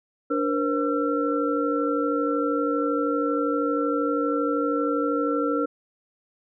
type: tone cluster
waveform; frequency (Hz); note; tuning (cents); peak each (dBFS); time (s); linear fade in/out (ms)
sine; 291.7 / 474.3 / 527 / 1349; D4 / A#4 / C5 / E6; -12 / +30 / +12 / +40; -25 / -26 / -30 / -28; 0.3-5.66; 10
effects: none